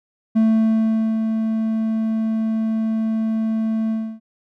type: tone with ADSR envelope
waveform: triangle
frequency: 221.6 Hz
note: A3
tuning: 13 cents sharp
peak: -10 dBFS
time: 0.35-4.2 s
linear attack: 18 ms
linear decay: 810 ms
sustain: -6 dB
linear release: 290 ms
effects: none